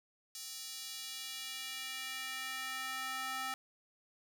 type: tone with high-pass filter sweep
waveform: square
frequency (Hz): 261.6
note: C4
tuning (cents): 0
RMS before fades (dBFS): -42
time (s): 0.35-3.54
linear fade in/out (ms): 2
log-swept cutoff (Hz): 5200 to 1100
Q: 1.3
effects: none